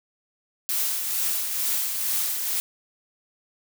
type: noise with tremolo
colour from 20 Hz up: blue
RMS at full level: -24 dBFS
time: 0.69-2.6 s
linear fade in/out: 0 ms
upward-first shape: triangle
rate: 2.2 Hz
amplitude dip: 45%
effects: none